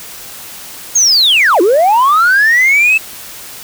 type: linear two-way sweep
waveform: sine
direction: down then up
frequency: 6645 to 325.5 to 2644 Hz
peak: -4 dBFS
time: 0.95-2.98 s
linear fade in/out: 10 ms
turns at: 1.61 s
effects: tanh soft clip ceiling -4 dBFS + white hiss -30 dBFS RMS until 3.63 s